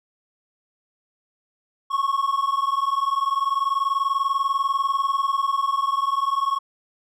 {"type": "tone pair together", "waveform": "triangle", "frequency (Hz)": [1089, 1109.3], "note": ["C#6", "C#6"], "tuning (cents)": [-31, 1], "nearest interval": "unison", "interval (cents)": 32, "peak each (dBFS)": -21, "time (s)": [1.9, 6.59], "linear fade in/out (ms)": 20, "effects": []}